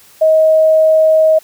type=tone; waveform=sine; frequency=632 Hz; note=D#5; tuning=27 cents sharp; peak=-6 dBFS; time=0.21-1.39 s; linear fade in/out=10 ms; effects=white hiss -44 dBFS RMS until 1.43 s